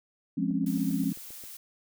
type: chord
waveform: sine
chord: Db major seventh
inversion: first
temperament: equal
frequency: 174.61 / 207.7 / 261.6 / 277.2 Hz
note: F3 / Ab3 / C4 / Db4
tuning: 0 / 0 / 0 / 0 cents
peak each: -31 dBFS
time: 0.37-1.13 s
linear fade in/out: 10 ms
type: click train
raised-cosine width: 2 ms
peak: -38 dBFS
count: 8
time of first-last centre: 0.51-1.438 s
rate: 7.54 Hz
type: noise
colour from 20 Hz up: blue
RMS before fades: -44 dBFS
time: 0.66-1.57 s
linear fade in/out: 5 ms
effects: none